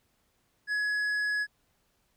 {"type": "tone with tanh clipping", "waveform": "sine", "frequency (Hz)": 1685, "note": "G#6", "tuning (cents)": 25, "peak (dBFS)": -28, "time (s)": [0.67, 1.47], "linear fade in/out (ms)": 50, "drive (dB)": 7, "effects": ["pink hiss -72 dBFS RMS until 2.16 s"]}